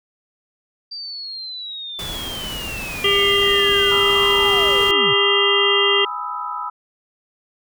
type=linear sweep; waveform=sine; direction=down; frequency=4699 to 104.3 Hz; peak=-28 dBFS; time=0.91-5.14 s; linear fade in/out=10 ms
type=noise; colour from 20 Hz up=pink; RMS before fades=-31 dBFS; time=1.99-4.91 s; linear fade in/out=0 ms
type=harmonic tone; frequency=400.3 Hz; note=G4; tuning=36 cents sharp; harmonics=1 / 3 / 5 / 7 / 8; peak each=-19 / -24 / -22 / -19 / -19 dBFS; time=3.04-6.05 s; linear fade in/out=5 ms
type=chord; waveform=sine; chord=E major seventh; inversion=first; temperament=equal with one note detuned; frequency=830.6 / 987.8 / 1258.2 / 1318.5 Hz; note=G#5 / B5 / D#6 / E6; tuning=0 / 0 / +19 / 0 cents; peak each=-34 / -28 / -29 / -29 dBFS; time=3.91-6.7 s; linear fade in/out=10 ms
effects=none